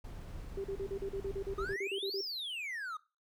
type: noise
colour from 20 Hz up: brown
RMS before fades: -45 dBFS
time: 0.04-1.74 s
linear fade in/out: 5 ms
type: tone bursts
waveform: sine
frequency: 392 Hz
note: G4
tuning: in tune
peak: -35 dBFS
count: 15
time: 0.57-2.211 s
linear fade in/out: 5 ms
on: 73 ms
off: 39 ms
type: exponential two-way sweep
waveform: triangle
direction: up then down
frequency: 1212 to 5570 to 1212 Hz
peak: -36 dBFS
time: 1.58-2.97 s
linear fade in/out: 5 ms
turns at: 2.21 s
effects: noise-tail reverb RT60 0.3 s tail -20 dB re dry